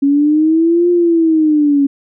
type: linear two-way sweep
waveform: sine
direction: up then down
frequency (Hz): 276.2 to 353 to 276.2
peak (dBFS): -8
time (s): 0.02-1.87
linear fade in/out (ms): 10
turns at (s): 0.9
effects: none